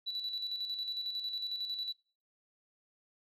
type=tone with tremolo; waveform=sine; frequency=3951 Hz; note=B7; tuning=in tune; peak=-32 dBFS; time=0.06-1.93 s; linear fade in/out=20 ms; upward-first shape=square; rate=11 Hz; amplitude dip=50%; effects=noise-tail reverb RT60 0.4 s tail -24 dB re dry + tanh soft clip ceiling -30 dBFS